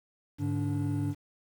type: tone cluster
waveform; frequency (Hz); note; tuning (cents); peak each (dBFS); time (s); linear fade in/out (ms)
triangle; 103.6 / 146.5 / 288.6; G#2 / D3 / D4; -4 / -4 / -30; -29 / -31 / -30; 0.38-1.15; 50
effects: tanh soft clip ceiling -17 dBFS + 9-bit